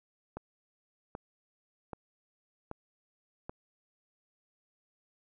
click train, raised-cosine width 1 ms, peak -25 dBFS, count 5, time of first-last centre 0.37-3.495 s, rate 1.28 Hz, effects none

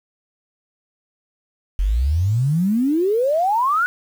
sine exponential sweep, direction up, 43.65 to 1494 Hz, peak -15 dBFS, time 1.79-3.86 s, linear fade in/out 0 ms, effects 7-bit

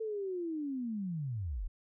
sine linear sweep, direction down, 450 to 32.37 Hz, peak -34 dBFS, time 0-1.68 s, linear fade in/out 10 ms, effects none

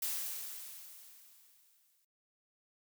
blue noise with exponential decay, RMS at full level -35 dBFS, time 0.02-2.05 s, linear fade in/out 5 ms, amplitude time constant 440 ms, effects noise-tail reverb RT60 0.1 s tail -26 dB re dry

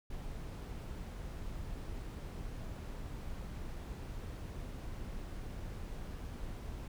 brown noise, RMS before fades -43 dBFS, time 0.1-6.88 s, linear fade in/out 5 ms, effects none

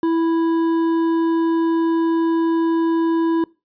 triangle tone with hard clipping, 329.6 Hz, E4, in tune, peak -17 dBFS, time 0.03-3.44 s, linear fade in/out 2 ms, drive 11 dB, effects noise-tail reverb RT60 0.3 s tail -24 dB re dry + resampled to 11025 Hz

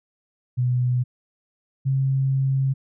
sine tone pair in turn, 124.5 / 134.5 Hz, B2 / C3, +14 / +48 cents, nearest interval minor second, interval 134 cents, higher second, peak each -18 dBFS, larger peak neither, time 0.57-1.04 / 1.85-2.74 s, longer second, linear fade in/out 20 ms, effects none

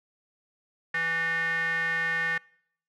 square tone with band-pass filter, 164.81 Hz, E3, in tune, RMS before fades -28 dBFS, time 0.94-2.38 s, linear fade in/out 5 ms, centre 1800 Hz, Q 7.9, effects noise-tail reverb RT60 0.7 s tail -26 dB re dry

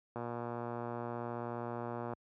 click train, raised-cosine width 1 ms, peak -26 dBFS, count 236, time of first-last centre 0.16-2.135 s, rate 119 Hz, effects high-pass 80 Hz 12 dB/octave

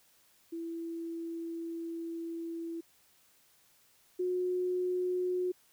sine tone pair in turn, 332.9 / 362.8 Hz, E4 / F#4, +17 / -34 cents, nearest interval minor second, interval 149 cents, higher second, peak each -36 / -29 dBFS, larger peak second, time 0.52-2.81 / 4.19-5.52 s, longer first, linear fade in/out 10 ms, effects white hiss -66 dBFS RMS until 5.72 s

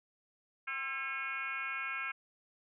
sine tone with frequency modulation, 1897 Hz, A#6, 30 cents sharp, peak -35 dBFS, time 0.67-2.12 s, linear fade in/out 10 ms, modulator 280 Hz, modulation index 2.4, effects none

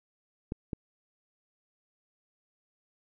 clicks, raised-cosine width 3 ms, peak -20 / -20 dBFS, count 2, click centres 0.521 / 0.732 s, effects none

